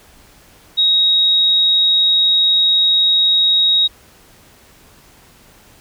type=tone; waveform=sine; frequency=3784 Hz; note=A#7; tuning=25 cents sharp; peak=-10 dBFS; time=0.77-3.88 s; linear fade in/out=20 ms; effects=pink hiss -47 dBFS RMS until 5.8 s